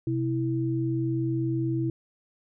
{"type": "tone pair together", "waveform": "sine", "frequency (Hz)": [128, 327.7], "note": ["C3", "E4"], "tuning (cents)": [-38, -10], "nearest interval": "octave + major third", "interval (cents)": 1628, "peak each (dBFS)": -27, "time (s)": [0.07, 1.9], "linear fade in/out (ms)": 2, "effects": []}